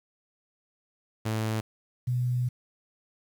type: tone pair in turn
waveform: sawtooth / sine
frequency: 110 / 123.89 Hz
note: A2 / B2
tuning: 0 / +6 cents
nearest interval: major second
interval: 206 cents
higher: second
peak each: -23 / -24 dBFS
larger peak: first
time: 1.25-1.61 / 2.07-2.49 s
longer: second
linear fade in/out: 10 ms
effects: 9-bit